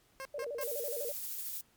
15% pulse tone bursts, 534 Hz, C5, 35 cents sharp, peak -34 dBFS, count 3, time 0.2-0.636 s, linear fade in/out 0 ms, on 52 ms, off 140 ms
sine tone with vibrato, 523.3 Hz, C5, in tune, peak -36 dBFS, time 0.34-1.12 s, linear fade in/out 5 ms, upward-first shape square, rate 12 Hz, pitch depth 180 cents each way
violet noise with tremolo, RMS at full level -38 dBFS, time 0.61-1.61 s, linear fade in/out 2 ms, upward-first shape sine, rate 13 Hz, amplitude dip 25%
effects pink hiss -68 dBFS RMS until 1.76 s + MP3 96 kbps

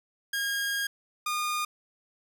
sawtooth tone pair in turn, 1627 / 1218.9 Hz, G#6 / D#6, -36 / -36 cents, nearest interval perfect fourth, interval 500 cents, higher first, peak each -24 dBFS, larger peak neither, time 0.33-0.87 / 1.26-1.65 s, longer first, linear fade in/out 5 ms, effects none

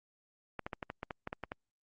clicks, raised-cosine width 0.5 ms, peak -23 dBFS, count 11, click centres 0.593 / 0.665 / 0.732 / 0.828 / 0.901 / 1.031 / 1.108 / 1.274 / 1.329 / 1.437 / 1.519 s, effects Opus 48 kbps

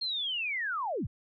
sine linear sweep, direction down, 4270 to 51.91 Hz, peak -30 dBFS, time 0.01-1.07 s, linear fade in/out 10 ms, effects none

